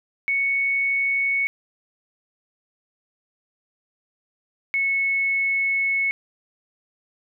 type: tone pair in turn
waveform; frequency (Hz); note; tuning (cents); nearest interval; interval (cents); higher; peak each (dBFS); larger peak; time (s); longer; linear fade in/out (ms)
sine; 2217 / 2200; C#7 / C#7; 0 / -14; unison; 14; first; -19; neither; 0.28-1.47 / 4.74-6.11; second; 0
effects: none